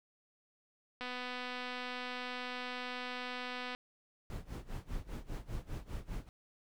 click train, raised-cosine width 0.3 ms, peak -26 dBFS, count 683, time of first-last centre 1.01-3.749 s, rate 249 Hz
brown noise with tremolo, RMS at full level -39 dBFS, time 4.3-6.29 s, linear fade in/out 0 ms, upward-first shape sine, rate 5 Hz, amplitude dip 90%
effects none

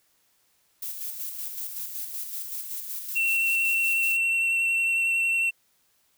violet noise with tremolo, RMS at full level -33 dBFS, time 0.82-4.17 s, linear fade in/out 5 ms, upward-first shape square, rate 5.3 Hz, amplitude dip 40%
triangle tone with vibrato, 2711 Hz, E7, 48 cents sharp, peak -20 dBFS, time 3.15-5.51 s, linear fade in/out 20 ms, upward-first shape square, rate 11 Hz, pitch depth 10 cents each way
effects white hiss -67 dBFS RMS until 6.17 s

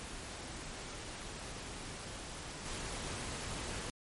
pink noise with level steps, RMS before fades -45 / -41 dBFS, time 0-3.9 s, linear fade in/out 0 ms, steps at 2.65 s, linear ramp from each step 5 ms, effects MP3 48 kbps

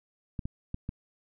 clicks, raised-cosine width 5 ms, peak -21 dBFS, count 4, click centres 0.392 / 0.455 / 0.744 / 0.891 s, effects none

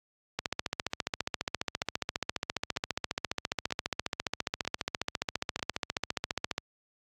two click trains, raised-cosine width 0.2 ms, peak -12 / -19 dBFS, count 92 / 5, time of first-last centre 0.39-6.58 / 1.82-5.594 s, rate 14.7 / 1.06 Hz, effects high-pass 60 Hz 12 dB/octave + AAC 48 kbps

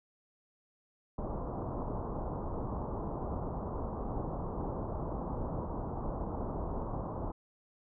pink low-pass noise, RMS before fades -37 dBFS, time 1.18-7.32 s, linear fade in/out 5 ms, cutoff 1100 Hz, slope 48 dB/octave, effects none

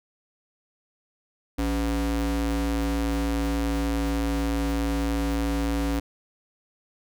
square ring-modulated tone, 112.1 Hz, A2, 33 cents sharp, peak -21 dBFS, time 1.58-6 s, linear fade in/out 10 ms, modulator 169 Hz, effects none

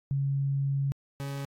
sine / 40% pulse tone pair in turn, 138.4 / 139.36 Hz, C#3 / C#3, -2 / +10 cents, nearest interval unison, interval 12 cents, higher second, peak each -25 / -32 dBFS, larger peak first, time 0.11-0.92 / 1.2-1.45 s, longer first, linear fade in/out 0 ms, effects AAC 64 kbps

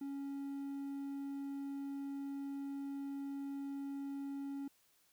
triangle tone, 278 Hz, C#4, 5 cents sharp, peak -38 dBFS, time 0.01-4.68 s, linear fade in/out 5 ms, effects white hiss -72 dBFS RMS until 5.12 s

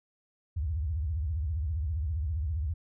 sine tone with vibrato, 76.8 Hz, D#2, 22 cents flat, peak -28 dBFS, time 0.56-2.74 s, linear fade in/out 10 ms, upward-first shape sine, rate 15 Hz, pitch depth 270 cents each way, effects none

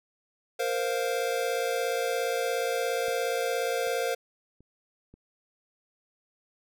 square chord, Bb suspended second, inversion none, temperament equal, 466.2 / 523.3 / 698.5 Hz, Bb4 / C5 / F5, 0 / 0 / 0 cents, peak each -31 / -31 / -34 dBFS, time 0.59-4.15 s, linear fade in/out 10 ms
clicks, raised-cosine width 3 ms, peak -35 / -42 / -43 / -38 dBFS, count 4, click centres 3.083 / 3.872 / 4.606 / 5.14 s
effects none

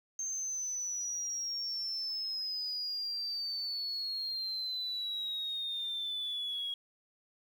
sine exponential sweep, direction down, 6360 to 3300 Hz, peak -33 dBFS, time 0.19-6.74 s, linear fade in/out 2 ms, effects tanh soft clip ceiling -30 dBFS + 10-bit

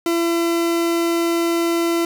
40% pulse tone, 337.5 Hz, E4, 41 cents sharp, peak -16 dBFS, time 0.06-2.05 s, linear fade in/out 2 ms, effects 7-bit

